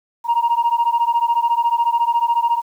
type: beating tone pair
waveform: sine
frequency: 932.3 / 946.3 Hz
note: A#5 / A#5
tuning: 0 / +26 cents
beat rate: 14 Hz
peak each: -16 / -16 dBFS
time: 0.24-2.62 s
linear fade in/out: 50 ms
effects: tanh soft clip ceiling -10 dBFS + 8-bit